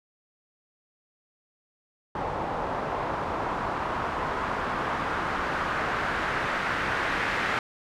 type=noise with low-pass filter sweep; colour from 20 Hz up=white; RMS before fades=-29 dBFS; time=2.15-7.59 s; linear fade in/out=2 ms; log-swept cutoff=850 to 1800 Hz; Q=1.7; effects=none